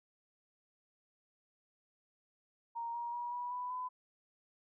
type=tone with pitch steps; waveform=sine; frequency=932.3 / 946.4 / 960.7 / 975.3 / 990 / 1005 Hz; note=A#5 / A#5 / B5 / B5 / B5 / B5; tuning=0 / +26 / -48 / -22 / +4 / +30 cents; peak=-37 dBFS; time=2.75-3.89 s; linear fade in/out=20 ms; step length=190 ms; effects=none